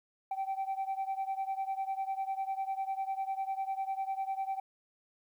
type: beating tone pair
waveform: sine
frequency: 771 / 781 Hz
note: G5 / G5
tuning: -29 / -7 cents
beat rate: 10 Hz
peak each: -33 / -35 dBFS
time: 0.31-4.6 s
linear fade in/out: 5 ms
effects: tanh soft clip ceiling -29 dBFS + 11-bit